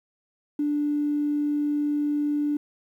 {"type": "tone", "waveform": "triangle", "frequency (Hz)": 293.7, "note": "D4", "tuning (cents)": 0, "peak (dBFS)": -18, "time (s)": [0.59, 2.57], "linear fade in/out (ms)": 5, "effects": ["tanh soft clip ceiling -20 dBFS", "10-bit"]}